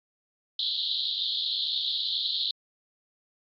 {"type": "band-pass noise", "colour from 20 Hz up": "white", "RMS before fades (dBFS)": -29, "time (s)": [0.59, 2.51], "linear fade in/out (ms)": 2, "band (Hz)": [3300, 4300], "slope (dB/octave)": 96, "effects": ["MP3 48 kbps"]}